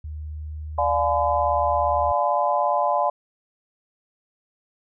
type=tone with pitch glide; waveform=sine; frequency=76.3 to 76.83 Hz; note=D#2 to D#2; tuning=-33 to -21 cents; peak=-30 dBFS; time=0.04-2.12 s; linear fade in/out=5 ms; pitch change=+12 cents; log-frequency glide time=0.24-0.82 s
type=chord; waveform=sine; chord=D diminished seventh; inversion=none; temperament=just; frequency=587.3 / 704.8 / 845.8 / 1014.9 Hz; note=D5 / F5 / Ab5 / Cb6; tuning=0 / +16 / +31 / +47 cents; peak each=-24 dBFS; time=0.78-3.1 s; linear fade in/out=5 ms
effects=none